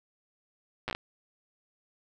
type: slowing click train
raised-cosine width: 0.3 ms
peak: -17 dBFS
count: 6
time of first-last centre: 0.88-0.95 s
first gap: 8 ms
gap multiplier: 1.28
effects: none